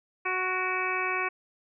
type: harmonic tone with a mistuned harmonic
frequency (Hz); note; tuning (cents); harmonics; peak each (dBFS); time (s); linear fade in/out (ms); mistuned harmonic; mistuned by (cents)
370; F#4; 0; 1 / 2 / 3 / 4 / 5 / 6 / 7; -35 / -37 / -32 / -35 / -36 / -32 / -35; 0.25-1.29; 10; 6; +48
effects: none